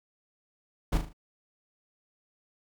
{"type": "noise with echo", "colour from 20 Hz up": "brown", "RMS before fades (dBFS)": -25, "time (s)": [0.92, 0.98], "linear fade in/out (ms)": 10, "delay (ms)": 38, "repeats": 4, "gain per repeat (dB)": -7, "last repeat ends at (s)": 1.132, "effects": []}